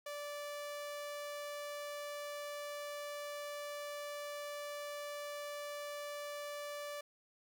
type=tone; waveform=sawtooth; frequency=583 Hz; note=D5; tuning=13 cents flat; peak=-38 dBFS; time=0.06-7.01 s; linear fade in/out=5 ms; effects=none